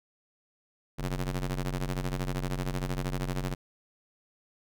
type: ring-modulated tone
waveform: sawtooth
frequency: 91.7 Hz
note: F#2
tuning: 15 cents flat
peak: -23 dBFS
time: 0.98-3.55 s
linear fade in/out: 20 ms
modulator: 52.3 Hz
effects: none